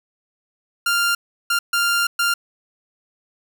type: tone bursts at uneven times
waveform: sawtooth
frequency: 1395 Hz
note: F6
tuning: 2 cents flat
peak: -13 dBFS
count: 4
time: 0.86-1.15 / 1.5-1.59 / 1.73-2.07 / 2.19-2.34 s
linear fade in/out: 5 ms
effects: none